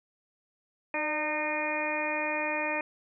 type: harmonic tone with a mistuned harmonic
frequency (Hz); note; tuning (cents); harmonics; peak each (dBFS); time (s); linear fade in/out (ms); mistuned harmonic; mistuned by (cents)
305.6; D#4; -31; 1 / 2 / 3 / 4 / 5 / 6 / 7 / 8; -38 / -34 / -35 / -42 / -45 / -36 / -40 / -33; 0.94-2.81; 2; 2; -33
effects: none